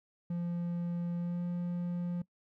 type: tone with pitch glide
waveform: triangle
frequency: 172.9 to 175.21 Hz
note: F3 to F3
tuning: -17 to +6 cents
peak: -30 dBFS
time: 0.3-2.22 s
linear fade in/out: 5 ms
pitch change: +23 cents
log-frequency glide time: 1.17-1.42 s
effects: noise-tail reverb RT60 0.1 s tail -21 dB re dry